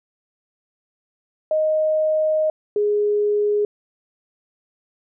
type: tone pair in turn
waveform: sine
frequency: 622.3 / 415.3 Hz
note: D#5 / G#4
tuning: 0 / 0 cents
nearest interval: perfect fifth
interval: 700 cents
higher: first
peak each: -16 dBFS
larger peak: neither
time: 1.51-2.5 / 2.76-3.65 s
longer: first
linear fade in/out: 2 ms
effects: none